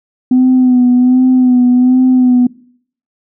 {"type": "tone with vibrato", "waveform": "sine", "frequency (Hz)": 251.9, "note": "B3", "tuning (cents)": 34, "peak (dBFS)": -4, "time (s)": [0.31, 2.47], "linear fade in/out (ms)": 5, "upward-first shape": "sine", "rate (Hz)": 1.3, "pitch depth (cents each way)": 34, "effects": ["noise-tail reverb RT60 0.6 s tail -22 dB re dry", "tanh soft clip ceiling -2 dBFS"]}